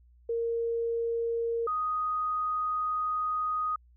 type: tone pair in turn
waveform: sine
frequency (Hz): 463.6 / 1245.9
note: A#4 / D#6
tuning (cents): -10 / +2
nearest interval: octave + perfect fourth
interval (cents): 1712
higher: second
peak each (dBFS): -27 / -27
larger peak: neither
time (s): 0.29-1.67 / 1.67-3.76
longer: second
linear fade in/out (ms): 5
effects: added 60 Hz sine -56 dBFS peak until 3.96 s